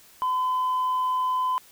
sine tone, 1016 Hz, B5, 49 cents sharp, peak -20 dBFS, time 0.22-1.58 s, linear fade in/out 0 ms, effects tanh soft clip ceiling -20 dBFS + white hiss -53 dBFS RMS until 1.71 s

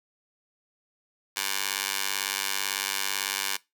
15% pulse tone with high-pass filter, 98 Hz, G2, in tune, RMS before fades -30 dBFS, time 1.36-3.57 s, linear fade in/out 10 ms, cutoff 2000 Hz, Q 0.55, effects noise-tail reverb RT60 0.2 s tail -20 dB re dry

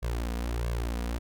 sawtooth tone with flanger, 58.27 Hz, A#1, in tune, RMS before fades -31 dBFS, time 0.02-1.19 s, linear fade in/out 20 ms, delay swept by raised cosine 1.8 to 4.2 ms, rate 1.5 Hz, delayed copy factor +0.95, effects none

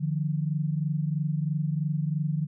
sine tone pair together, 149.4 / 172.45 Hz, D3 / F3, +30 / -22 cents, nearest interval major second, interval 248 cents, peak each -26 / -30 dBFS, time 0-2.47 s, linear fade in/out 20 ms, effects none

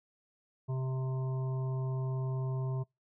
harmonic tone, 130.81 Hz, C3, in tune, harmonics 1 / 3 / 5 / 7 / 8, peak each -31 / -44 / -48 / -51 / -52 dBFS, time 0.68-2.84 s, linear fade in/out 20 ms, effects noise-tail reverb RT60 0.2 s tail -26 dB re dry

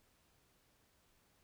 silence, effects pink hiss -73 dBFS RMS until 1.43 s

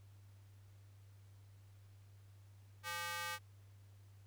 square tone with high-pass filter, 172.1 Hz, F3, 25 cents flat, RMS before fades -43 dBFS, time 2.83-3.39 s, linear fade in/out 50 ms, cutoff 1300 Hz, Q 1.3, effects added 99 Hz sine -58 dBFS peak until 4.26 s + pink hiss -73 dBFS RMS until 4.26 s

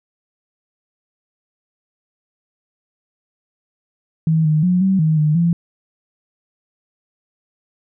sine tone with pitch steps, 160.1 / 154 / 180.3 / 191.4 / 157.3 / 152 / 169.7 Hz, D#3 / D#3 / F#3 / G3 / D#3 / D#3 / F3, +50 / -17 / -45 / -41 / +19 / -40 / -49 cents, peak -12 dBFS, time 4.27-5.53 s, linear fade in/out 2 ms, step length 180 ms, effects none

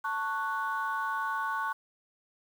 sine chord, F# minor, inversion first, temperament just, 888 / 1110 / 1480 Hz, A5 / C#6 / F#6, +16 / +2 / 0 cents, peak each -34 / -32 / -33 dBFS, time 0.04-1.73 s, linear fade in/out 10 ms, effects tanh soft clip ceiling -22 dBFS + 9-bit

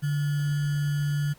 sine tone with sample-and-hold, 145.9 Hz, D3, 11 cents flat, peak -23 dBFS, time 0.02-1.34 s, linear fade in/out 20 ms, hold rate 1575 Hz, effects pink hiss -56 dBFS RMS until 1.38 s + Opus 32 kbps

